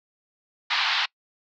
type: band-pass noise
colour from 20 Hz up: white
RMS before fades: -24 dBFS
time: 0.7-1.06 s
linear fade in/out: 10 ms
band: 790 to 4500 Hz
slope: 48 dB/octave
effects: noise-tail reverb RT60 0.1 s tail -26 dB re dry